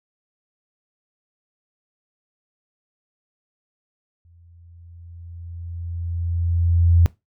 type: tone with exponential growth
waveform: sine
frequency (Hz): 85.3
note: F2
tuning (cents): -40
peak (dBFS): -10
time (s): 4.25-7.06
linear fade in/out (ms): 0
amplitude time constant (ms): 610
effects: noise-tail reverb RT60 0.2 s tail -20 dB re dry